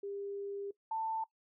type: tone pair in turn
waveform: sine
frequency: 400.4 / 889.6 Hz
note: G4 / A5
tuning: +37 / +19 cents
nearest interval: octave + major second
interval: 1382 cents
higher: second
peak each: -38 / -33 dBFS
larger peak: second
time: 0.03-0.71 / 0.91-1.24 s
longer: first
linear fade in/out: 5 ms
effects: noise-tail reverb RT60 0.1 s tail -18 dB re dry